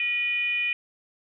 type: tone with frequency modulation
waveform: sine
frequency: 2451 Hz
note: D#7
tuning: 27 cents flat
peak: -23 dBFS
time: 0-0.73 s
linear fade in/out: 2 ms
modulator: 535 Hz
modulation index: 0.52
effects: none